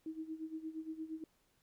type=tone with tremolo; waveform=sine; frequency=318 Hz; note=D#4; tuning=38 cents sharp; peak=-38 dBFS; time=0.06-1.24 s; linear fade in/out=2 ms; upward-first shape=sine; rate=8.6 Hz; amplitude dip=80%; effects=pink hiss -75 dBFS RMS until 1.62 s